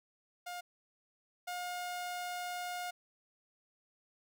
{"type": "tone pair in turn", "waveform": "sawtooth", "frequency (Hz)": [710, 714.5], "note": ["F5", "F5"], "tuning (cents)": [28, 39], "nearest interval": "unison", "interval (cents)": 11, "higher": "second", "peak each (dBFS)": [-37, -34], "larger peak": "second", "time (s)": [[0.46, 0.61], [1.47, 2.91]], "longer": "second", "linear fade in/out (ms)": 10, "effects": []}